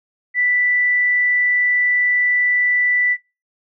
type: tone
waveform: sine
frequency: 1975.5 Hz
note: B6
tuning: in tune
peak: -14 dBFS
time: 0.34-3.17 s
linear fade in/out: 50 ms
effects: noise-tail reverb RT60 0.3 s tail -23 dB re dry